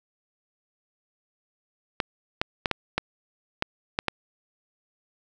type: clicks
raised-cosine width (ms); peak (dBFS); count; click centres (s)
0.3; -7; 8; 2.002 / 2.415 / 2.658 / 2.713 / 2.98 / 3.624 / 3.989 / 4.083
effects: none